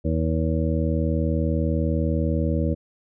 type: harmonic tone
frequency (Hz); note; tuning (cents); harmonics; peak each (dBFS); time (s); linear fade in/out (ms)
80; D#2; +49; 1 / 2 / 3 / 4 / 6 / 7; -23 / -26 / -28 / -29 / -31 / -31; 0.04-2.75; 20
effects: none

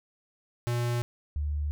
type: tone pair in turn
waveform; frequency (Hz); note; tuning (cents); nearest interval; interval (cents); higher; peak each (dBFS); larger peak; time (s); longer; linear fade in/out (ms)
square / sine; 120 / 73.79; B2 / D2; -49 / +9; minor sixth; 842; first; -27; neither; 0.67-1.02 / 1.36-1.71; neither; 0
effects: none

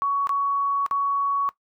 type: tone with dropouts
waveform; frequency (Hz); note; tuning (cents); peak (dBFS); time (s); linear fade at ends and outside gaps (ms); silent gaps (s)
sine; 1120; C#6; +18; -20; 0.02-1.49; 0; 0.271-0.293 / 0.863-0.911
effects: noise-tail reverb RT60 0.1 s tail -18 dB re dry

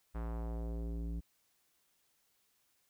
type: tone with low-pass filter sweep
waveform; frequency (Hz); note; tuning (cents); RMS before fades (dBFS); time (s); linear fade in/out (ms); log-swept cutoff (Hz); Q
square; 57; A#1; -38; -39; 0.14-1.21; 20; 1400 to 230; 1.3
effects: white hiss -75 dBFS RMS until 2.89 s

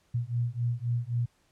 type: beating tone pair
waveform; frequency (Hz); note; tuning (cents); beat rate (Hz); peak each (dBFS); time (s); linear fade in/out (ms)
sine; 117.7 / 121.5; A#2 / B2; +17 / -28; 3.8; -30; 0.14-1.26; 10
effects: pink hiss -68 dBFS RMS until 1.51 s + low-pass 10000 Hz 12 dB/octave

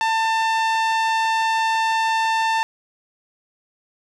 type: tone with low-pass filter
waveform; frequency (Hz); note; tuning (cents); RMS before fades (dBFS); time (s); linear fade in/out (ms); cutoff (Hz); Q
sawtooth; 894; A5; +27; -20; 0.01-2.63; 0; 5100; 0.55
effects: none

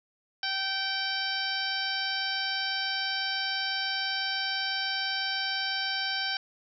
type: harmonic tone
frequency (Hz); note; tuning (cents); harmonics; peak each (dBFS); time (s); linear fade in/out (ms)
774; G5; -22; 1 / 2 / 3 / 4 / 5 / 6 / 7; -38 / -33 / -39 / -35 / -38 / -35 / -37; 0.43-6.37; 2
effects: none

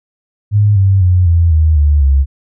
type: tone with pitch steps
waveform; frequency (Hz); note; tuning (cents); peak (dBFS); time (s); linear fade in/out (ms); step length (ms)
sine; 103.83 / 96.88 / 90.39 / 84.34 / 78.69 / 73.42 / 68.5; G#2 / G2 / F#2 / E2 / D#2 / D2 / C#2; 0 / -20 / -40 / +40 / +20 / 0 / -20; -6; 0.51-2.26; 50; 250
effects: none

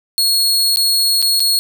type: tone with dropouts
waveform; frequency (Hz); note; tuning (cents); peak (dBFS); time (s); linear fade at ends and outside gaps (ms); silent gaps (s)
sawtooth; 4323; C#8; -44; -9; 0.18-1.59; 0; 0.76-0.771 / 1.218-1.225 / 1.396-1.403
effects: none

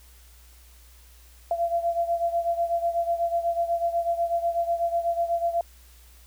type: beating tone pair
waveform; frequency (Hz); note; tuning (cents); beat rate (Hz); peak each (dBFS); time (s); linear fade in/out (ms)
sine; 680 / 688.1; F5 / F5; -46 / -26; 8.1; -24 / -28; 1.51-5.61; 2
effects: added 60 Hz sine -50 dBFS peak until 6.26 s + white hiss -56 dBFS RMS until 6.26 s

